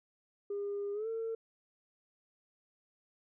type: tone with pitch glide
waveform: sine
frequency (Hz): 404.8 to 451.8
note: G#4 to A4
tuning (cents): -44 to +46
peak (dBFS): -33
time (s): 0.5-1.35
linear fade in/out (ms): 5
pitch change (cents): +190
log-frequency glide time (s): 0.93-1.08
effects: tanh soft clip ceiling -31 dBFS